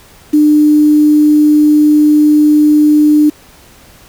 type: tone with quantisation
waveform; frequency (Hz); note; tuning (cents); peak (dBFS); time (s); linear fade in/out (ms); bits
sine; 300; D4; +37; -4; 0.33-3.3; 10; 5
effects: pink hiss -41 dBFS RMS until 4.08 s